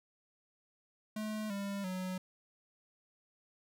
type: tone with pitch steps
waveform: square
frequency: 214.9 / 199.35 / 184.93 Hz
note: A3 / G3 / F#3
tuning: -41 / +29 / -1 cents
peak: -37 dBFS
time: 1.16-2.18 s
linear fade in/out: 5 ms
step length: 340 ms
effects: none